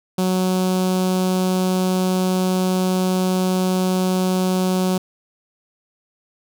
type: tone with notch filter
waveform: sawtooth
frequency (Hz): 185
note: F#3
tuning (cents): 0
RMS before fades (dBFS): -19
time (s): 0.18-4.98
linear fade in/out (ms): 5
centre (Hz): 1900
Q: 1
effects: none